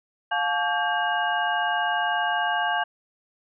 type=tone cluster; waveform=sine; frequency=708 / 863 / 1139 / 1595 / 2867 Hz; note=F5 / A5 / C#6 / G6 / F7; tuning=+23 / -34 / +47 / +30 / +45 cents; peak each=-27 / -27 / -33 / -26 / -33 dBFS; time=0.31-2.84 s; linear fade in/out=10 ms; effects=none